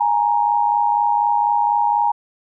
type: tone pair together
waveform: sine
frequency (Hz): 830.6 / 934.7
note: G#5 / A#5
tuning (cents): 0 / +4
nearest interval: major second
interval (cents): 204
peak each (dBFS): -17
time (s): 0-2.12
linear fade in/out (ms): 10
effects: none